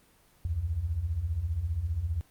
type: beating tone pair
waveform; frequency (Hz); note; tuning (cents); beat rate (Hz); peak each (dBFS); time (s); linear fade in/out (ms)
sine; 71.2 / 86.2; C#2 / F2; +47 / -22; 15; -34 / -29; 0.45-2.21; 0
effects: pink hiss -62 dBFS RMS until 2.3 s + Opus 24 kbps